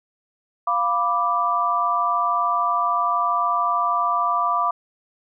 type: chord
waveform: sine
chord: B diminished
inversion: second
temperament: equal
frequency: 698.5 / 987.8 / 1174.7 Hz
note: F5 / B5 / D6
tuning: 0 / 0 / 0 cents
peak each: -25 / -24 / -20 dBFS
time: 0.67-4.71 s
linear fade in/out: 5 ms
effects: none